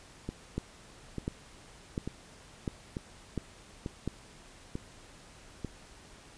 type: two click trains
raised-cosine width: 3 ms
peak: -22 / -19 dBFS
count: 7 / 6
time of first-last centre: 0.29-5.647 / 0.58-4.077 s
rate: 1.12 / 1.43 Hz
effects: pink hiss -54 dBFS RMS until 6.37 s + resampled to 22050 Hz